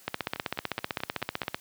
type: two click trains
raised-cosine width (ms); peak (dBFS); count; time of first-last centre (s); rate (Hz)
0.3; -20 / -12; 6 / 24; 0.36-1.433 / 0.08-1.545; 4.66 / 15.7
effects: white hiss -55 dBFS RMS until 1.6 s + high-pass 80 Hz 12 dB/octave